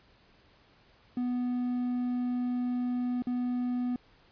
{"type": "tone with dropouts", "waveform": "triangle", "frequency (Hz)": 246.9, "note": "B3", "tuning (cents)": 0, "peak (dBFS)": -26, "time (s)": [1.17, 3.96], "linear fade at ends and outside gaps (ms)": 2, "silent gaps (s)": [3.222, 3.27], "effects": ["pink hiss -62 dBFS RMS until 4.31 s", "resampled to 11025 Hz"]}